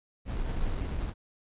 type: noise with sample-and-hold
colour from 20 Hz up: brown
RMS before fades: -31 dBFS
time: 0.25-1.14 s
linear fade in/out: 50 ms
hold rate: 2450 Hz
effects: resampled to 8000 Hz